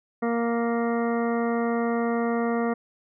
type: harmonic tone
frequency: 233.5 Hz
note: A#3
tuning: 3 cents sharp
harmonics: 1 / 2 / 3 / 4 / 5 / 6 / 8 / 9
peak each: -25 / -27 / -31 / -39 / -35 / -38 / -39 / -46 dBFS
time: 0.22-2.74 s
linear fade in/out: 10 ms
effects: none